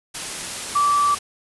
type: tone in noise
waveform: sine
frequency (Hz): 1161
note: D6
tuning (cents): -20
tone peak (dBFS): -15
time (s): 0.75-1.15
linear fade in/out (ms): 10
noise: white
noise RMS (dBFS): -29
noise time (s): 0.14-1.19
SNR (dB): +11
effects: resampled to 24000 Hz

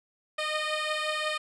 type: beating tone pair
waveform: 10% pulse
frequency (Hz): 612 / 617.6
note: D#5 / D#5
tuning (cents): -29 / -13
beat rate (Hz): 5.6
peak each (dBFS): -21 / -25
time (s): 0.38-1.38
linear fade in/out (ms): 10
effects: low-pass 7000 Hz 12 dB/octave

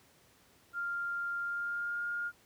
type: tone with pitch glide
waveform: sine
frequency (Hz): 1396 to 1416.3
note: F6 to F6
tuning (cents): -1 to +24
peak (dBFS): -33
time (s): 0.73-2.32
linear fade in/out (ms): 50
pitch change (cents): +25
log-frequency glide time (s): 1.41-2.03
effects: pink hiss -64 dBFS RMS until 2.45 s + high-pass 80 Hz 12 dB/octave

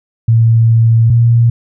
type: tone pair in turn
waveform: sine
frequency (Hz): 114.2 / 117.28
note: A#2 / A#2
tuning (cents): -35 / +11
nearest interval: unison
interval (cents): 46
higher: second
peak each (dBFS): -5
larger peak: neither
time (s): 0.28-1.1 / 1.1-1.5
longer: first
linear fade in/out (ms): 5
effects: none

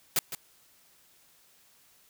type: noise with echo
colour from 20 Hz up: white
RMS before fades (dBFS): -25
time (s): 0.16-0.19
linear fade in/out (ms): 2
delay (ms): 160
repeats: 1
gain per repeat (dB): -11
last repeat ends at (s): 0.35
effects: white hiss -62 dBFS RMS until 2.09 s

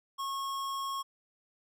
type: tone with hard clipping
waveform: sine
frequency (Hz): 1092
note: C#6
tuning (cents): -26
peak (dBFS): -35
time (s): 0.18-1.03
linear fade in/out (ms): 20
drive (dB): 18
effects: none

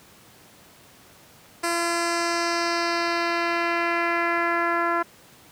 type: tone with low-pass filter sweep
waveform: 10% pulse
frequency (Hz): 340.8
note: F4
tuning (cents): -42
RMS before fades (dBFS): -24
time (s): 1.63-5.03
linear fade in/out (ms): 10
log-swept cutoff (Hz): 9700 to 1400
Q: 1.7
effects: pink hiss -51 dBFS RMS until 5.51 s + high-pass 100 Hz 12 dB/octave

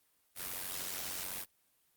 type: noise with amplitude modulation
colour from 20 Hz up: white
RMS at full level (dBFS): -37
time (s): 0.35-1.46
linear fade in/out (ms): 50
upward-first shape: sine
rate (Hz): 92.3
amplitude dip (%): 75
effects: white hiss -73 dBFS RMS until 1.96 s + Opus 32 kbps

